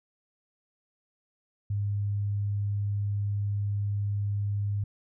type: tone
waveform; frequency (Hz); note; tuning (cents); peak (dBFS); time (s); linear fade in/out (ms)
sine; 101.8; G#2; -34; -26; 1.7-4.84; 5
effects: none